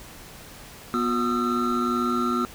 triangle tone cluster, 243.5 / 359.4 / 1240 / 1342 Hz, B3 / F4 / D#6 / E6, -24 / +50 / -6 / +31 cents, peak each -23 / -27 / -28 / -25 dBFS, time 0.94-2.45 s, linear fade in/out 0 ms, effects pink hiss -44 dBFS RMS until 2.54 s

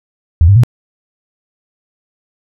sine tone with pitch steps, 82.41 / 99.72 / 120.66 Hz, E2 / G2 / B2, 0 / +30 / -40 cents, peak -3 dBFS, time 0.41-0.635 s, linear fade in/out 0 ms, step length 75 ms, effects none

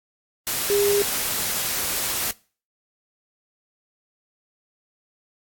sine tone in noise, 406.2 Hz, G#4, 38 cents flat, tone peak -18 dBFS, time 0.7-1.02 s, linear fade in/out 0 ms, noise white, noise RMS -25 dBFS, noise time 0.47-2.31 s, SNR +4 dB, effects noise-tail reverb RT60 0.4 s tail -23 dB re dry + AAC 64 kbps

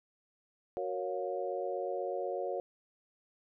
sine chord, Gb major seventh, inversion none, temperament equal with one note detuned, 370 / 466.2 / 554.4 / 710.3 Hz, Gb4 / Bb4 / Db5 / F5, 0 / 0 / 0 / +29 cents, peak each -39 / -39 / -37 / -40 dBFS, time 0.77-2.6 s, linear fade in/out 0 ms, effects none

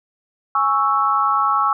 sine chord, C# minor, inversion second, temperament equal, 830.6 / 1108.7 / 1318.5 Hz, G#5 / C#6 / E6, 0 / 0 / 0 cents, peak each -22 / -18 / -18 dBFS, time 0.55-1.73 s, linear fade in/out 2 ms, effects none

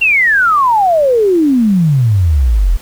sine exponential sweep, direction down, 2794 to 38.89 Hz, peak -7 dBFS, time 0.01-2.77 s, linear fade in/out 10 ms, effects pink hiss -37 dBFS RMS until 2.81 s

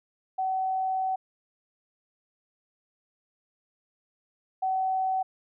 sine tone pair in turn, 757 / 757 Hz, F#5 / F#5, +39 / +39 cents, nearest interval unison, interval 0 cents, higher neither, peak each -25 / -24 dBFS, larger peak second, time 0.38-1.16 / 4.62-5.23 s, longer first, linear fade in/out 10 ms, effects none

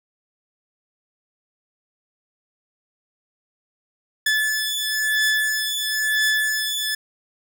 sawtooth beating tone pair, 1732 / 1733 Hz, A6 / A6, -28 / -27 cents, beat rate 1 Hz, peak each -19 dBFS, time 4.26-6.95 s, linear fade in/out 5 ms, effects none

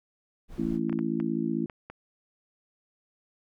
brown noise, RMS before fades -42 dBFS, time 0.48-0.8 s, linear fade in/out 50 ms
harmonic tone, 55.6 Hz, A1, 19 cents sharp, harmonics 3 / 4 / 5 / 6, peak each -34 / -30 / -32 / -31 dBFS, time 0.58-1.66 s, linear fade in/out 5 ms
clicks, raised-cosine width 0.5 ms, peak -26 dBFS, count 6, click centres 0.896 / 0.928 / 0.99 / 1.201 / 1.698 / 1.9 s
effects none

